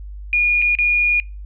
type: tone with dropouts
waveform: sine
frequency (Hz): 2437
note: D#7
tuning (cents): -37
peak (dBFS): -13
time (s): 0.33-1.2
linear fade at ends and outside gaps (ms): 1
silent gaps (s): 0.618-0.622 / 0.752-0.787
effects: noise-tail reverb RT60 0.3 s tail -25 dB re dry + added 50 Hz sine -30 dBFS peak until 1.45 s